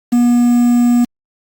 triangle tone with quantisation, 241.1 Hz, B3, 41 cents flat, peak -6 dBFS, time 0.12-1.05 s, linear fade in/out 10 ms, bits 5, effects Opus 48 kbps

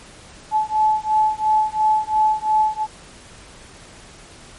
sine beating tone pair, 861 / 863.9 Hz, A5 / A5, -38 / -32 cents, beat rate 2.9 Hz, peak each -18 dBFS, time 0.51-2.87 s, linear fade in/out 50 ms, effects pink hiss -43 dBFS RMS until 4.58 s + MP3 48 kbps

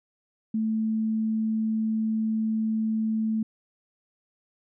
sine tone, 220 Hz, A3, in tune, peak -23 dBFS, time 0.54-3.43 s, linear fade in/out 5 ms, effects none

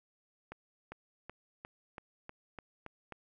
accelerating click train, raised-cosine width 0.5 ms, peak -29 dBFS, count 9, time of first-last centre 0.52-3.123 s, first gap 400 ms, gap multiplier 0.94, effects none

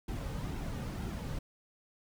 brown noise with flanger, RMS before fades -38 dBFS, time 0.08-1.39 s, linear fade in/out 5 ms, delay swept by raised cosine 1.7 to 3 ms, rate 2.1 Hz, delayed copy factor -0.5, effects none

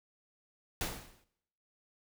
pink noise with exponential decay, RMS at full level -32 dBFS, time 0.81-1.24 s, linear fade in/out 1 ms, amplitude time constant 92 ms, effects noise-tail reverb RT60 0.8 s tail -20 dB re dry

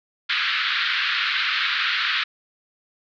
pink band-pass noise, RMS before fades -23 dBFS, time 0.29-2.24 s, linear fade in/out 10 ms, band 1300 to 4200 Hz, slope 48 dB/octave, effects none

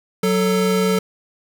square tone pair together, 185.7 / 441.7 Hz, F#3 / A4, +7 / +7 cents, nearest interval octave + minor third, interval 1500 cents, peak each -19 dBFS, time 0.23-0.99 s, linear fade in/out 5 ms, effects none

